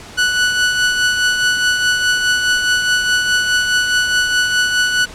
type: tone with tremolo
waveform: sawtooth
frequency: 1480 Hz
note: F#6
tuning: in tune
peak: -7 dBFS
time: 0.17-5.06 s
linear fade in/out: 20 ms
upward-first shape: triangle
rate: 4.8 Hz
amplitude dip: 50%
effects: pink hiss -35 dBFS RMS until 5.14 s + low-pass 8000 Hz 12 dB/octave